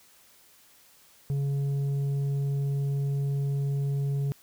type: tone with tanh clipping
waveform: sine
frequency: 139.8 Hz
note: C#3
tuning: 15 cents sharp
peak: -26 dBFS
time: 1.3-4.32 s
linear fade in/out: 0 ms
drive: 5 dB
effects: white hiss -58 dBFS RMS until 4.42 s